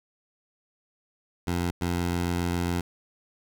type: tone bursts at uneven times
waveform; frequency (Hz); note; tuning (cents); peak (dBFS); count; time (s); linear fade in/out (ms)
15% pulse; 87.31; F2; 0; -19; 2; 1.47-1.71 / 1.81-2.81; 5
effects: none